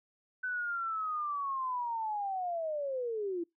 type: linear sweep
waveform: sine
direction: down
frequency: 1515 to 329.6 Hz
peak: -32 dBFS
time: 0.43-3.44 s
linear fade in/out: 10 ms
effects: noise-tail reverb RT60 0.2 s tail -26 dB re dry